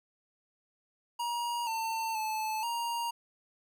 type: tone with pitch steps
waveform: square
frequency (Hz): 950 / 898 / 870 / 939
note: A#5 / A5 / A5 / A#5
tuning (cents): +33 / +35 / -20 / +12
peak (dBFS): -32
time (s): 1.19-3.11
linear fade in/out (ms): 10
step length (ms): 480
effects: none